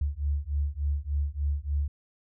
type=beating tone pair; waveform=sine; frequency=70.5 / 73.9 Hz; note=C#2 / D2; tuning=+30 / +11 cents; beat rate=3.4 Hz; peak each=-29 dBFS; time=0.01-1.88 s; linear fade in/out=5 ms; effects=none